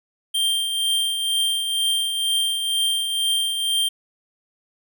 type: tone with tremolo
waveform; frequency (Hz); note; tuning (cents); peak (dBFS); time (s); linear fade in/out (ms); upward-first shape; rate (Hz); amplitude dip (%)
square; 3171; G7; +19; -18; 0.34-3.89; 10; triangle; 2.1; 50
effects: none